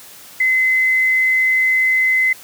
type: tone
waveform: sine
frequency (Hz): 2045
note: C7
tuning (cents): -40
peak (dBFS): -12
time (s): 0.4-2.33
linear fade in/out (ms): 5
effects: white hiss -40 dBFS RMS until 2.43 s + high-pass 80 Hz 12 dB/octave